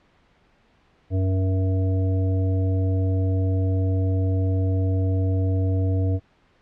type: harmonic tone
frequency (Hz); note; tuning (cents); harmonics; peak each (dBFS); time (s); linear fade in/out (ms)
94.3; F#2; +33; 1 / 3 / 5 / 7; -19 / -29 / -33 / -36; 1.1-6.2; 50
effects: pink hiss -60 dBFS RMS until 6.61 s + low-pass 3000 Hz 12 dB/octave